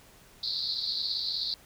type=band-pass noise; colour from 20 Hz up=pink; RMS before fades=-32 dBFS; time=0.43-1.54 s; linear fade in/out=2 ms; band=3900 to 4700 Hz; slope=96 dB/octave; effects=pink hiss -56 dBFS RMS until 1.65 s